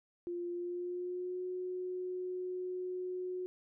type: tone with pitch glide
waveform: sine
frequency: 349.2 to 365.3 Hz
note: F4 to F#4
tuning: 0 to -22 cents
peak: -36 dBFS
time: 0.27-3.46 s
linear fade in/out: 0 ms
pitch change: +78 cents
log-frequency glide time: 0.51-1.44 s
effects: none